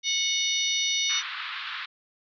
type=harmonic tone; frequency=734 Hz; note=F#5; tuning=14 cents flat; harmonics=3 / 4 / 5 / 6 / 7 / 8; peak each=-31 / -31 / -27 / -36 / -40 / -30 dBFS; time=0.03-1.23 s; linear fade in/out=50 ms
type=band-pass noise; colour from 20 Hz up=pink; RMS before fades=-35 dBFS; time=1.09-1.86 s; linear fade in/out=10 ms; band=1100 to 4100 Hz; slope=48 dB/octave
effects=none